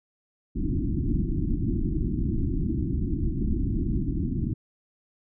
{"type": "low-pass noise", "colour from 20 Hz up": "pink", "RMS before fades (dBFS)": -26, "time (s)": [0.55, 4.54], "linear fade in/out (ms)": 10, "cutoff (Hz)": 350, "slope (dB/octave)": 96, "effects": []}